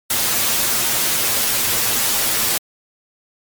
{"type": "noise with comb filter", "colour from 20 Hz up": "white", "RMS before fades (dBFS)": -18, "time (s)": [0.1, 2.58], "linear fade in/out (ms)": 5, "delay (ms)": 8.7, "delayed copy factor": 0.6, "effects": ["MP3 96 kbps"]}